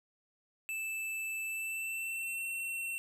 square tone with pitch glide, 2637 to 2711 Hz, E7 to E7, 0 to +48 cents, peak -36 dBFS, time 0.69-2.98 s, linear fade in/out 0 ms, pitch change +48 cents, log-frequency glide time 1.44-2.46 s, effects none

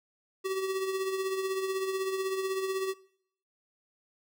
square tone with tremolo, 382.2 Hz, G4, 44 cents flat, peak -28 dBFS, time 0.44-2.94 s, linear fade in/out 20 ms, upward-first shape triangle, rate 16 Hz, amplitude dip 55%, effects noise-tail reverb RT60 0.7 s tail -22 dB re dry

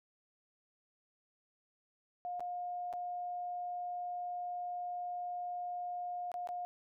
sine tone with dropouts, 712 Hz, F5, 33 cents sharp, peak -37 dBFS, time 2.25-6.65 s, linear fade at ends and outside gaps 0 ms, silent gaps 2.396-2.405 / 2.928-2.936 / 6.317-6.341 / 6.473-6.489 s, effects none

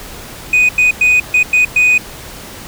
sine tone bursts at uneven times, 2489 Hz, D#7, in tune, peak -4 dBFS, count 6, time 0.53-0.69 / 0.78-0.91 / 1.01-1.2 / 1.34-1.43 / 1.53-1.65 / 1.76-1.98 s, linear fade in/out 5 ms, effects tanh soft clip ceiling -6 dBFS + pink hiss -31 dBFS RMS until 2.67 s

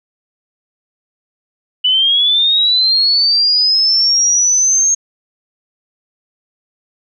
sine linear sweep, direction up, 2960 to 6490 Hz, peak -9 dBFS, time 1.84-4.95 s, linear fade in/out 10 ms, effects none

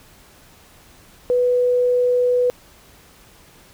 sine tone, 493.9 Hz, B4, in tune, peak -14 dBFS, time 1.3-2.5 s, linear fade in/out 0 ms, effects pink hiss -49 dBFS RMS until 3.73 s

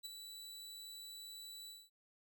sawtooth tone with ADSR envelope, 3951 Hz, B7, in tune, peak -39 dBFS, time 0.03-1.9 s, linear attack 26 ms, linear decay 14 ms, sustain -7 dB, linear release 220 ms, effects none

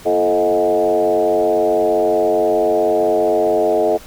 sine tone with frequency modulation, 531 Hz, C5, 25 cents sharp, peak -12 dBFS, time 0.05-3.98 s, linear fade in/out 20 ms, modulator 95.4 Hz, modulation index 2, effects pink hiss -40 dBFS RMS until 4.06 s

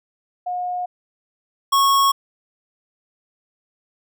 sine / square tone pair in turn, 720 / 1100.7 Hz, F#5 / C#6, -47 / -13 cents, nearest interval perfect fifth, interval 734 cents, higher second, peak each -22 / -14 dBFS, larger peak second, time 0.46-0.86 / 1.72-2.12 s, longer neither, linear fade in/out 10 ms, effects none

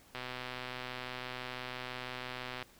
click train, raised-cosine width 0.3 ms, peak -24 dBFS, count 313, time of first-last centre 0.15-2.626 s, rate 126 Hz, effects pink hiss -61 dBFS RMS until 2.79 s

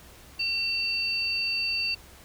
sine tone pair together, 2718 / 4599 Hz, F7 / D8, -48 / -37 cents, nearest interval major sixth, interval 911 cents, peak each -28 dBFS, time 0.39-1.95 s, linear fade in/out 10 ms, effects added 67 Hz sine -54 dBFS peak until 2.24 s + pink hiss -51 dBFS RMS until 2.24 s

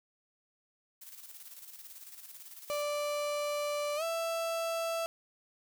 blue noise with tremolo, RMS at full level -48 dBFS, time 1.01-2.83 s, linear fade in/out 10 ms, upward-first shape square, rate 18 Hz, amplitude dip 50%
35% pulse tone with pitch glide, 587 to 662.7 Hz, D5 to E5, -1 to +9 cents, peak -30 dBFS, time 2.7-5.06 s, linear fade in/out 0 ms, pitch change +210 cents, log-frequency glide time 3.96-4.03 s
effects none

